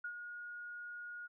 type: tone with ADSR envelope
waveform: sine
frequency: 1439 Hz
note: F#6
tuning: 49 cents flat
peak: -38 dBFS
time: 0.04-1.28 s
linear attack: 6 ms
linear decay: 79 ms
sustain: -6 dB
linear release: 26 ms
effects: none